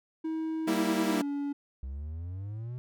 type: tone with pitch glide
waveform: triangle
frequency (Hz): 319.5 to 284.6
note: D#4 to C#4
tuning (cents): +46 to +46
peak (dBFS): -28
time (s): 0.24-1.53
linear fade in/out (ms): 10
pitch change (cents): -200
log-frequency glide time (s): 1.08-1.22
type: chord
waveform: sawtooth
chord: E diminished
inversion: first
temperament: equal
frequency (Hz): 196 / 233.1 / 329.6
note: G3 / Bb3 / E4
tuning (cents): 0 / 0 / 0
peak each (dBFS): -28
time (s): 0.67-1.22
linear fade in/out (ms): 10
type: exponential sweep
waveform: triangle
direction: up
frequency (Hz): 64 to 127.1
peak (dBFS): -33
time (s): 1.83-2.78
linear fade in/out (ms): 0
effects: none